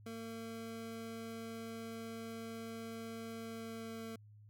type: tone with pitch glide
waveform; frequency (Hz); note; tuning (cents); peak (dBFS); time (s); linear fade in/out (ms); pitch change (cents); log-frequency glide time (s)
25% pulse; 227 to 225.3; A#3 to A3; -46 to +41; -40; 0.06-4.16; 5; -13; 3.39-4.04
effects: added 105 Hz sine -56 dBFS peak until 4.49 s